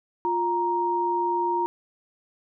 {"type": "tone pair together", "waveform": "sine", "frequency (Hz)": [351, 936], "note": ["F4", "A#5"], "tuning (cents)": [9, 7], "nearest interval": "octave + perfect fourth", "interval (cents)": 1698, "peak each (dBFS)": [-27, -23], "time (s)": [0.25, 1.66], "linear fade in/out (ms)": 0, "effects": []}